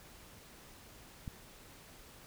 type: click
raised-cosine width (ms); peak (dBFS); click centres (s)
5; -28; 1.278
effects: pink hiss -56 dBFS RMS until 2.26 s